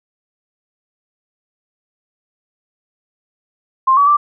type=tone with pitch steps; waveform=sine; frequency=1055 / 1138 / 1173 Hz; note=C6 / C#6 / D6; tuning=+14 / +45 / -2 cents; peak=-8 dBFS; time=3.87-4.17 s; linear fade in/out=10 ms; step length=100 ms; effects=none